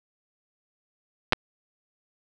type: clicks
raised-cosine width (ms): 0.3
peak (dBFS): -3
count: 2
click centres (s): 1.324 / 1.332
effects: none